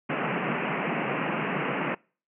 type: band-pass noise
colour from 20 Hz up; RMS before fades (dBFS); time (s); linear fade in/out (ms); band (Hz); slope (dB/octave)
pink; -29; 0.09-1.95; 10; 140 to 2800; 96
effects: noise-tail reverb RT60 0.4 s tail -26 dB re dry